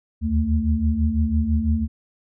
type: tone cluster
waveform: sine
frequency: 74.7 / 80.7 / 222.7 Hz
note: D2 / E2 / A3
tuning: +30 / -36 / +21 cents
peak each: -22 dBFS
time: 0.21-1.88 s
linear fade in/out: 50 ms
effects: none